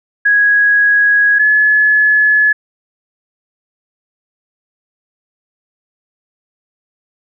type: tone pair in turn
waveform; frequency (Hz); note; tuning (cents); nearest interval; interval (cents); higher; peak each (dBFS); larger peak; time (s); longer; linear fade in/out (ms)
sine; 1661.2 / 1707.9; G#6 / G#6; 0 / +48; unison; 48; second; -7; neither; 0.25-1.39 / 1.39-2.53; neither; 10
effects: none